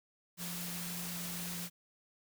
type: tone in noise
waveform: sine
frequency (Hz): 174.61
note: F3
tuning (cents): 0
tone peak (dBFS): -43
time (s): 0.37-1.7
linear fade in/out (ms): 50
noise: white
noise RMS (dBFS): -42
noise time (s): 0.37-1.7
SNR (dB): -4
effects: none